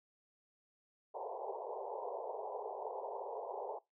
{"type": "band-pass noise", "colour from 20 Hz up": "pink", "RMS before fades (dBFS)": -43, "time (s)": [1.14, 3.79], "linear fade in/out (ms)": 10, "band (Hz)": [400, 980], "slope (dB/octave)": 96, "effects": ["noise-tail reverb RT60 0.2 s tail -22 dB re dry"]}